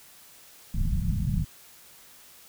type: low-pass noise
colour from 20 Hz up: pink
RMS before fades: -26 dBFS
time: 0.74-1.45 s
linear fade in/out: 5 ms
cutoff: 200 Hz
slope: 48 dB/octave
effects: white hiss -52 dBFS RMS until 2.48 s